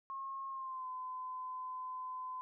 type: tone with pitch glide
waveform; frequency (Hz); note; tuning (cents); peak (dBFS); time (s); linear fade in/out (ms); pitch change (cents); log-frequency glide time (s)
sine; 1080 to 1020.6; C#6 to C6; -45 to -43; -40; 0.1-2.41; 0; -98; 0.49-0.88
effects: none